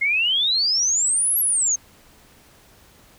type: exponential two-way sweep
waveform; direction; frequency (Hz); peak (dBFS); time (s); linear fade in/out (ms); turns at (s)
sine; up then down; 2108 to 11710 to 6260; -17; 0.01-1.76; 10; 1.39
effects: pink hiss -52 dBFS RMS until 3.18 s